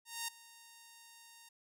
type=tone with ADSR envelope; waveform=5% pulse; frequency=925 Hz; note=A#5; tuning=14 cents flat; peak=-24 dBFS; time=0.05-1.49 s; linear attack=230 ms; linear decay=7 ms; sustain=-20 dB; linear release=7 ms; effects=none